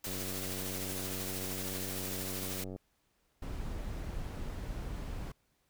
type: noise with tremolo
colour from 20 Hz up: white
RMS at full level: -39 dBFS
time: 0.04-2.64 s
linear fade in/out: 2 ms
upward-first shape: triangle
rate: 13 Hz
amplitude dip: 30%
type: click train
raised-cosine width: 2 ms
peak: -30 dBFS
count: 254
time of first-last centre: 0.07-2.761 s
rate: 94 Hz
type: noise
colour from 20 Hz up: brown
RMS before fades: -39 dBFS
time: 3.42-5.32 s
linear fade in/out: 5 ms
effects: pink hiss -75 dBFS RMS until 5.69 s